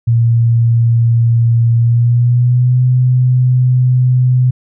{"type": "tone with pitch glide", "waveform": "sine", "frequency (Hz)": [116.54, 126.36], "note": ["A#2", "B2"], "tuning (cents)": [0, 40], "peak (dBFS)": -7, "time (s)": [0.07, 4.51], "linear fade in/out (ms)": 10, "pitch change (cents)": 140, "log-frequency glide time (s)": [1.76, 2.83], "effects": []}